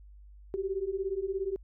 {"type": "beating tone pair", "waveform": "sine", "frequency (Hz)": [375.8, 392.8], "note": ["F#4", "G4"], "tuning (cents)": [27, 4], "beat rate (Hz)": 17, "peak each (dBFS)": [-34, -32], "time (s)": [0.54, 1.56], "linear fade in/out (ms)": 0, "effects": ["added 50 Hz sine -49 dBFS peak until 1.63 s"]}